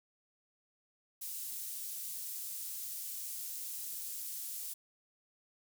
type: high-pass noise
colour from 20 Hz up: pink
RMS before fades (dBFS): -42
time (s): 1.21-4.74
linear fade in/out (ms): 10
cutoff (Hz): 9500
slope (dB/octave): 12
effects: none